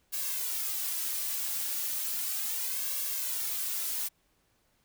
blue noise with flanger, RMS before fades -33 dBFS, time 0.12-4.09 s, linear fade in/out 20 ms, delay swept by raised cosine 1.8 to 3.6 ms, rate 0.35 Hz, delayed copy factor +0.75, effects pink hiss -71 dBFS RMS until 4.84 s

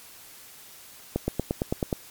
accelerating click train, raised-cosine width 2 ms, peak -11 dBFS, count 8, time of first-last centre 1.16-1.928 s, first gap 120 ms, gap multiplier 0.97, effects white hiss -48 dBFS RMS until 2.1 s + MP3 96 kbps

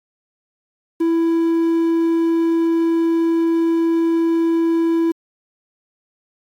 triangle tone with quantisation, 331.3 Hz, E4, 9 cents sharp, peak -12 dBFS, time 1-5.12 s, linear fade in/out 10 ms, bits 7, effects AAC 48 kbps

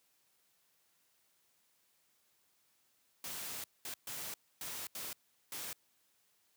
white noise bursts at uneven times, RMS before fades -43 dBFS, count 6, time 3.24-3.64 / 3.85-3.94 / 4.07-4.34 / 4.61-4.87 / 4.95-5.13 / 5.52-5.73 s, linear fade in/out 2 ms, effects white hiss -74 dBFS RMS until 6.56 s + high-pass 80 Hz 12 dB/octave

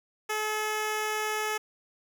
10% pulse tone, 428.7 Hz, A4, 45 cents flat, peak -20 dBFS, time 0.29-1.58 s, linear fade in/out 10 ms, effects none

